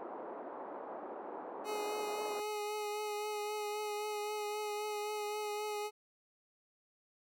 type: band-pass noise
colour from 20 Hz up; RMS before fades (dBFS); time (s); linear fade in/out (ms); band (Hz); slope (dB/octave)
white; -45; 0-2.4; 0; 290 to 940; 24
type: tone with vibrato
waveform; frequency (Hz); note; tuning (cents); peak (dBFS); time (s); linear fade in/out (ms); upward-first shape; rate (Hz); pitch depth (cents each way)
25% pulse; 420; G#4; +19; -33; 1.64-5.91; 50; triangle; 3.8; 22
effects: none